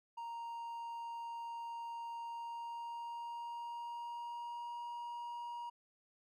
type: tone with pitch glide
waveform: triangle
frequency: 932.3 to 950.8 Hz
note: A#5 to A#5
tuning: 0 to +34 cents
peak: -40 dBFS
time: 0.17-5.7 s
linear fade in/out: 10 ms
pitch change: +34 cents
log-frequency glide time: 2.23-4.83 s
effects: none